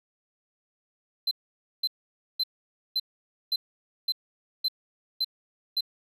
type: tone bursts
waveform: triangle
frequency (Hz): 4078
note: C8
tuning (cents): -45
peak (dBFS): -22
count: 9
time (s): 1.27-5.808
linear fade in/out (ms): 5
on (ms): 42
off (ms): 520
effects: none